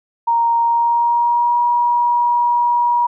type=tone with pitch glide; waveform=sine; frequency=932.3 to 958.5 Hz; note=A#5 to A#5; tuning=0 to +48 cents; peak=-12 dBFS; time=0.27-3.07 s; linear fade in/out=10 ms; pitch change=+48 cents; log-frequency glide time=0.61-1.59 s; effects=none